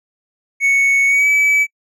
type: tone with pitch glide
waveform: triangle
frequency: 2217 to 2293 Hz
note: C#7 to D7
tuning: 0 to -42 cents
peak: -9 dBFS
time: 0.6-1.67 s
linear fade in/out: 50 ms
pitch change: +58 cents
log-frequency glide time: 1.07-1.28 s
effects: noise-tail reverb RT60 0.1 s tail -26 dB re dry